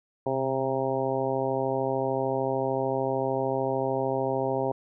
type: harmonic tone with a mistuned harmonic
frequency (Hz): 133.4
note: C3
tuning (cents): +34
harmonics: 1 / 2 / 3 / 4 / 5 / 6 / 7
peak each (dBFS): -35 / -34 / -30 / -30 / -32 / -34 / -35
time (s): 0.26-4.72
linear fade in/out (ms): 5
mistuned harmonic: 1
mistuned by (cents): -48
effects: none